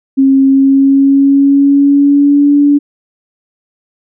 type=tone with pitch glide; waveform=sine; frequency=270 to 287.7 Hz; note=C#4 to D4; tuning=-45 to -36 cents; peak=-4 dBFS; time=0.17-2.79 s; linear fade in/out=20 ms; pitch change=+109 cents; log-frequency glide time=0.47-2.54 s; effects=none